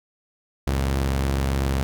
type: tone pair together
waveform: sawtooth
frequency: 67.84 / 114.1 Hz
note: C#2 / A#2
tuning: -37 / -37 cents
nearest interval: major sixth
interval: 900 cents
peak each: -17 / -27 dBFS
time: 0.67-1.83 s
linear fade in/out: 0 ms
effects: none